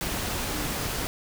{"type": "tone in noise", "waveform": "sine", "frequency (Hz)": 300.8, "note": "D4", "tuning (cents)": 42, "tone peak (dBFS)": -39, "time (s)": [0.49, 0.74], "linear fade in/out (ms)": 0, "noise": "pink", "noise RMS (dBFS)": -30, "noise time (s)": [0.01, 1.07], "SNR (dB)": -12, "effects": []}